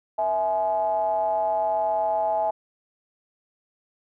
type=ring-modulated tone; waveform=triangle; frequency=96.2 Hz; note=G2; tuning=32 cents flat; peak=-16 dBFS; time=0.18-2.51 s; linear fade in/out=10 ms; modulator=749 Hz; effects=none